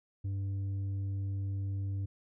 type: tone with tanh clipping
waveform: triangle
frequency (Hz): 98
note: G2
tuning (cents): 0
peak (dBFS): -33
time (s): 0.24-2.06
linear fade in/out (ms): 10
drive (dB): 9
effects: none